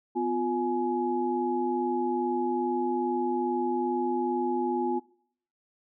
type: tone cluster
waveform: sine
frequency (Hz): 250.8 / 353.2 / 841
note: B3 / F4 / G#5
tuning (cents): +27 / +20 / +22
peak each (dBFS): -31 / -28 / -30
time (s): 0.15-5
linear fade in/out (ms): 20
effects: noise-tail reverb RT60 0.6 s tail -21 dB re dry